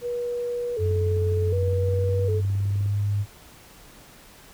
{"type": "tone with vibrato", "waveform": "sine", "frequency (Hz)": 457.5, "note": "A#4", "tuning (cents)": -32, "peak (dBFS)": -25, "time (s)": [0.01, 2.42], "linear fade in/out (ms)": 50, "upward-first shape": "square", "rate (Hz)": 0.66, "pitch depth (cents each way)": 94}
{"type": "tone with pitch glide", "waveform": "sine", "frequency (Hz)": [92.4, 101.93], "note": ["F#2", "G#2"], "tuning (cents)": [-2, -32], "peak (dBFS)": -21, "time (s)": [0.78, 3.26], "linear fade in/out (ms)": 50, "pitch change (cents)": 170, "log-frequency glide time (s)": [1.68, 2.95]}
{"type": "click train", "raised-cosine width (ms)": 3, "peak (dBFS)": -30, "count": 40, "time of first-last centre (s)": [0.86, 2.86], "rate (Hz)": 19.5}
{"effects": ["pink hiss -49 dBFS RMS until 4.53 s"]}